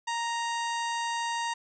harmonic tone with a mistuned harmonic, 932.3 Hz, A#5, in tune, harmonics 1 / 2 / 3 / 4 / 5 / 6 / 7 / 8 / 9, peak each -30 / -36 / -40 / -42 / -44 / -46 / -47 / -48 / -49 dBFS, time 0.07-1.54 s, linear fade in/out 10 ms, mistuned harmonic 6, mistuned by +90 cents, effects none

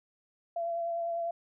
sine tone with vibrato, 678 Hz, E5, 49 cents sharp, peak -30 dBFS, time 0.56-1.31 s, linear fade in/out 5 ms, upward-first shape sine, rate 10 Hz, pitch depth 16 cents each way, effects none

